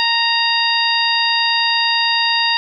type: harmonic tone with a mistuned harmonic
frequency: 929 Hz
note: A#5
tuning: 6 cents flat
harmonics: 1 / 2 / 3 / 4 / 5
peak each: -20 / -20 / -20 / -20 / -20 dBFS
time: 0-2.57 s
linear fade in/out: 0 ms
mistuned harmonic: 5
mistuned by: +43 cents
effects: none